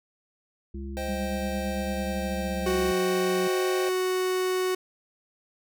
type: harmonic tone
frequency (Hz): 68.3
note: C#2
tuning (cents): -25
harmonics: 1 / 3 / 5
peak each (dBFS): -34 / -39 / -41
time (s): 0.74-2.92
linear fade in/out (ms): 5
type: chord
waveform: square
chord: C minor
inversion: none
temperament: just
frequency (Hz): 523.3 / 627.9 / 784.9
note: C5 / Eb5 / G5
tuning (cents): 0 / +16 / +2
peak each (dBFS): -34 / -38 / -38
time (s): 0.97-3.89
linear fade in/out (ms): 0
type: tone with pitch glide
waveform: sine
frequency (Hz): 196 to 183.93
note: G3 to F#3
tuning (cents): 0 to -10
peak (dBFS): -31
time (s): 1.08-3.48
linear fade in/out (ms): 10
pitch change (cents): -110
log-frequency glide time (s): 1.87-2.91
type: tone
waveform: 45% pulse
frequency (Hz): 370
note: F#4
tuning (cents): 0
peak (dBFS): -24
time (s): 2.66-4.75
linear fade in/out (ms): 5
effects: none